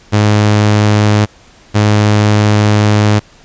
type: tone pair in turn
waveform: sawtooth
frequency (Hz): 105.1 / 105.1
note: G#2 / G#2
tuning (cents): +21 / +21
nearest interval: unison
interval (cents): 0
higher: neither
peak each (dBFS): -3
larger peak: neither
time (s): 0.12-1.26 / 1.74-3.2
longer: second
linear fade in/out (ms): 20
effects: pink hiss -43 dBFS RMS until 3.44 s + resampled to 16000 Hz